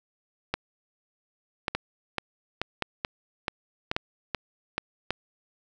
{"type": "two click trains", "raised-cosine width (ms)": 0.3, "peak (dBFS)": [-10, -11], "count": [5, 8], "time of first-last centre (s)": [[0.54, 5.106], [1.75, 4.78]], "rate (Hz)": [0.876, 2.31], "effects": []}